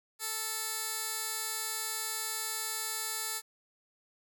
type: tone with band-pass filter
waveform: 15% pulse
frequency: 440 Hz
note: A4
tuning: in tune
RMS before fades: -36 dBFS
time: 0.19-3.42 s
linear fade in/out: 50 ms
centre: 12000 Hz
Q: 0.68
effects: none